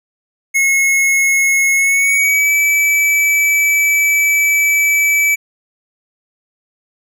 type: tone with pitch glide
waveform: square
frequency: 2175 to 2304 Hz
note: C#7 to D7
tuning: -33 to -34 cents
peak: -11 dBFS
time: 0.54-5.36 s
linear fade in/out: 20 ms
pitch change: +99 cents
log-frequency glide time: 1.75-2.52 s
effects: none